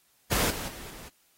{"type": "noise with level steps", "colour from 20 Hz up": "pink", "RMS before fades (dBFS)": [-26, -36, -43, -46], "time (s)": [0.31, 1.09], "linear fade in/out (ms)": 10, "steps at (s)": [0.5, 0.68, 0.9], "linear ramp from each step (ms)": 5, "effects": ["white hiss -66 dBFS RMS until 1.37 s", "AAC 48 kbps"]}